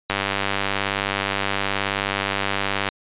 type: click train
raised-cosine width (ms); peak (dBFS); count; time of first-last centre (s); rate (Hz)
0.3; -5; 277; 0.1-2.888; 99
effects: resampled to 8000 Hz